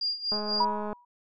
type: tone with tremolo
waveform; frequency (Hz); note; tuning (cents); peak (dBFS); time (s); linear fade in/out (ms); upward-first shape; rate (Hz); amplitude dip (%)
sine; 4807; D8; +39; -25; 0.01-0.65; 5; sine; 4.1; 80
type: click train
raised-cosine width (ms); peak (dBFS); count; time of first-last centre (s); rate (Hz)
1; -22; 129; 0.32-0.93; 210
type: tone with exponential decay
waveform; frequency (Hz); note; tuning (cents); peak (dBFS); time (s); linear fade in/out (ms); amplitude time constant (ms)
sine; 970; B5; -31; -19; 0.6-1.05; 5; 97
effects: none